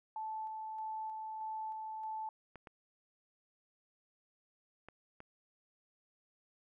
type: tone with tremolo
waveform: sine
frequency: 874 Hz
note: A5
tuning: 12 cents flat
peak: -38 dBFS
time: 0.16-2.29 s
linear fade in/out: 2 ms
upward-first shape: square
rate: 1.6 Hz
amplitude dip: 25%
type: clicks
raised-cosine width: 0.5 ms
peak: -35 dBFS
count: 4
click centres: 2.557 / 2.672 / 4.886 / 5.204 s
effects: none